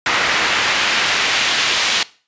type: noise with band-pass filter sweep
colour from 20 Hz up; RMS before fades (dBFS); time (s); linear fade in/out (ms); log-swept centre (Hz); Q
pink; -17; 0.06-2.03; 2; 1900 to 3300; 1
effects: noise-tail reverb RT60 0.4 s tail -21 dB re dry + resampled to 16000 Hz